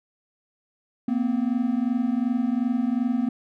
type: tone pair together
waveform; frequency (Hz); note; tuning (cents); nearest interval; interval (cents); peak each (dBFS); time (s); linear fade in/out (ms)
triangle; 233.1 / 255.8; A#3 / C4; 0 / -39; major second; 161; -22; 1.08-3.29; 5
effects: none